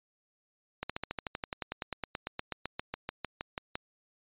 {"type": "slowing click train", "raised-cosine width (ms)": 0.3, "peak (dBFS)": -18, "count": 27, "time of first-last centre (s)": [0.83, 3.755], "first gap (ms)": 66, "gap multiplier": 1.04, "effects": ["resampled to 8000 Hz"]}